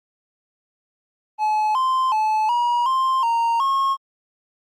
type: tone with pitch steps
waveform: triangle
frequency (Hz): 856 / 1041 / 865 / 959 / 1051 / 927 / 1085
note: A5 / C6 / A5 / A#5 / C6 / A#5 / C#6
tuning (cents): -48 / -9 / -30 / +49 / +7 / -10 / -37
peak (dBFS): -15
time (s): 1.38-3.97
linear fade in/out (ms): 50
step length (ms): 370
effects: Opus 24 kbps